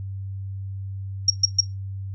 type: tone bursts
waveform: sine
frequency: 5588 Hz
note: F8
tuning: in tune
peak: -12 dBFS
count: 3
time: 1.28-1.606 s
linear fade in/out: 5 ms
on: 22 ms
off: 130 ms
effects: noise-tail reverb RT60 0.2 s tail -18 dB re dry + added 97 Hz sine -29 dBFS peak until 2.14 s